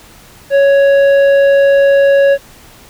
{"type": "tone with tanh clipping", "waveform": "triangle", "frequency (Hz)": 556, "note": "C#5", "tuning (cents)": 5, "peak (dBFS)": -7, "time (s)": [0.5, 2.38], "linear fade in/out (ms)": 50, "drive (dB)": 13, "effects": ["pink hiss -40 dBFS RMS until 2.89 s"]}